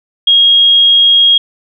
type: tone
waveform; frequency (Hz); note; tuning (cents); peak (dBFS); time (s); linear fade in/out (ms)
sine; 3271; G#7; -27; -4; 0.27-1.38; 5
effects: none